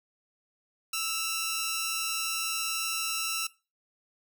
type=tone pair together; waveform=10% pulse; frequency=1318.5 / 2798 Hz; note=E6 / F7; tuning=0 / +3 cents; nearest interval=octave + minor second; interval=1303 cents; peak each=-24 / -24 dBFS; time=0.93-3.47 s; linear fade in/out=5 ms; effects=noise-tail reverb RT60 0.3 s tail -21 dB re dry